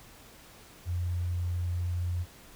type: tone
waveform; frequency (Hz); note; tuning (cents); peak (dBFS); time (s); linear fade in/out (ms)
sine; 88; F2; +14; -28; 0.85-2.26; 50
effects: pink hiss -53 dBFS RMS until 2.55 s